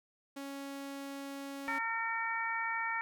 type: tone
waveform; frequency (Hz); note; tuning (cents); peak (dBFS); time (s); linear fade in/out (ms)
sawtooth; 277.2; C#4; 0; -37; 0.36-1.79; 10
type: harmonic tone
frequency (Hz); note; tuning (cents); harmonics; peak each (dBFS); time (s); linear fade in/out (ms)
455.4; A#4; -40; 2 / 3 / 4 / 5; -38 / -39 / -37 / -39; 1.68-3.01; 0
effects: none